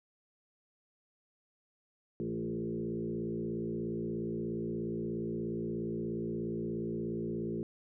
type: tone with frequency modulation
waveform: sine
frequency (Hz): 281.6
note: C#4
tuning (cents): +27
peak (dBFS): -33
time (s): 2.2-7.63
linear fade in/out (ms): 0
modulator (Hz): 56.9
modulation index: 2.5
effects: none